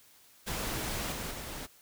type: noise with level steps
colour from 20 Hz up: pink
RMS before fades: -35 / -38 / -41 dBFS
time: 0.46-1.67 s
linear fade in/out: 20 ms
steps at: 1.12 / 1.31 s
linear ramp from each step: 2 ms
effects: white hiss -60 dBFS RMS until 1.81 s